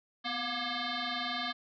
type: tone with frequency modulation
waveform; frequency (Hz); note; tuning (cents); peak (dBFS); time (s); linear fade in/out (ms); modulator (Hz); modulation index
sine; 1206; D6; +46; -32; 0.24-1.53; 20; 478; 6.2
effects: none